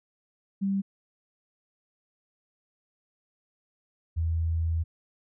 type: tone pair in turn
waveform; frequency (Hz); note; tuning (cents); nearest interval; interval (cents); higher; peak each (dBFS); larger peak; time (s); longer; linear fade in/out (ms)
sine; 196 / 82.08; G3 / E2; 0 / -7; octave + minor third; 1507; first; -24; neither; 0.61-0.82 / 4.16-4.84; second; 20
effects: none